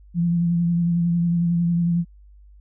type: tone with vibrato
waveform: sine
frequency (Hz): 171.1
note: F3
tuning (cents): -35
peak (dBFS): -17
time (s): 0.14-2.05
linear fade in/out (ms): 50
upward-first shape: sine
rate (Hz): 11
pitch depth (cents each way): 25
effects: added 50 Hz sine -45 dBFS peak until 2.6 s